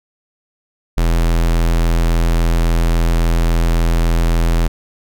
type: tone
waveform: square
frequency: 41.81 Hz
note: E1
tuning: 25 cents sharp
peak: -12 dBFS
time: 0.97-4.68 s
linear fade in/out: 10 ms
effects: none